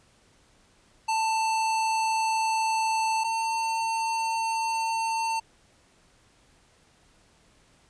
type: tone pair in turn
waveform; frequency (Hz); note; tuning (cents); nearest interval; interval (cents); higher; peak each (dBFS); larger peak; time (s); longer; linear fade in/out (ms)
square; 888 / 900.9; A5 / A5; +16 / +41; unison; 25; second; -24 / -26; first; 1.08-3.24 / 3.24-5.4; neither; 10
effects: pink hiss -61 dBFS RMS until 7.89 s + resampled to 22050 Hz